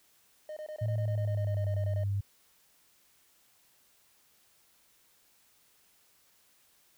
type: tone bursts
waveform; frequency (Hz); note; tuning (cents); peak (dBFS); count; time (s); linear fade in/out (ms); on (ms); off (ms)
triangle; 613; D#5; -26; -36; 16; 0.49-2.036; 2; 76; 22
type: tone with pitch glide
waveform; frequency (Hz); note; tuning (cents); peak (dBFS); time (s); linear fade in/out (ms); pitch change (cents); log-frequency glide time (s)
sine; 110 to 99.71; A2 to G2; 0 to +30; -28; 0.81-2.21; 10; -170; 0.92-1.7
effects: white hiss -66 dBFS RMS until 6.97 s